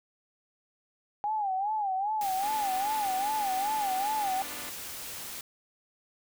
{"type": "tone with vibrato", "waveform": "sine", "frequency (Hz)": 809, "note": "G#5", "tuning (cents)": -46, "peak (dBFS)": -27, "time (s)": [1.24, 4.42], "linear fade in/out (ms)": 0, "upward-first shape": "sine", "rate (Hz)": 2.5, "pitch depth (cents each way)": 130}
{"type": "noise", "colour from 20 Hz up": "white", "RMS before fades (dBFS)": -40, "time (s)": [2.21, 5.41], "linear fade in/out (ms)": 2}
{"type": "chord", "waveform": "5% pulse", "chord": "B diminished", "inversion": "none", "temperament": "equal", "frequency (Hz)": [246.9, 293.7, 349.2], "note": ["B3", "D4", "F4"], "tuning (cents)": [0, 0, 0], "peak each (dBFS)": [-35, -33, -37], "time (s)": [2.42, 4.7], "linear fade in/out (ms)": 10}
{"effects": []}